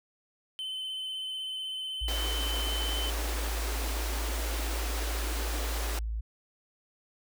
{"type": "tone with vibrato", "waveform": "triangle", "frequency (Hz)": 3059, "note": "G7", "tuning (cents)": -43, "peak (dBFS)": -32, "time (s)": [0.59, 3.1], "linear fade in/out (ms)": 0, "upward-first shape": "sine", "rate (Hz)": 16, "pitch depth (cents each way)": 15}
{"type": "tone", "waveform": "sine", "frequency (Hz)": 55, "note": "A1", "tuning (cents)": 0, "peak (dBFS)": -30, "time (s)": [2.01, 6.21], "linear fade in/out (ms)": 10}
{"type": "high-pass noise", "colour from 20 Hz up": "pink", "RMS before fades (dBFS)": -37, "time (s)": [2.08, 5.99], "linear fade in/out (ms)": 2, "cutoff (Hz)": 250, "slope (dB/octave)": 96}
{"effects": []}